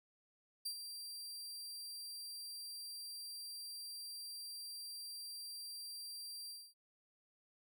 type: tone with ADSR envelope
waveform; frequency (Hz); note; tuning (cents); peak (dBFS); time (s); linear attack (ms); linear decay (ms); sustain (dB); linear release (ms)
sawtooth; 4720; D8; +8; -35; 0.65-6.74; 11; 83; -8; 250
effects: none